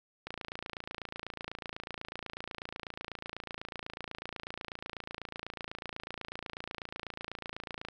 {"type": "click train", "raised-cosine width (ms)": 0.3, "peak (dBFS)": -23, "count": 215, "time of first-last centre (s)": [0.27, 7.886], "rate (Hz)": 28.1, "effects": []}